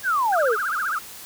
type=exponential sweep; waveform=sine; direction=down; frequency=1687 to 403.5 Hz; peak=-18 dBFS; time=0.03-0.57 s; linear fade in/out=50 ms
type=tone with vibrato; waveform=sine; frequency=1396.9 Hz; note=F6; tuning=in tune; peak=-22 dBFS; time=0.32-0.99 s; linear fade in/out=10 ms; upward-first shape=triangle; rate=15 Hz; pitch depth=290 cents each way
effects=white hiss -40 dBFS RMS until 1.25 s